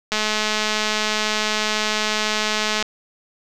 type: click train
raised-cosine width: 0.2 ms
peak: -4 dBFS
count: 580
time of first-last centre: 0.12-2.826 s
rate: 214 Hz
effects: none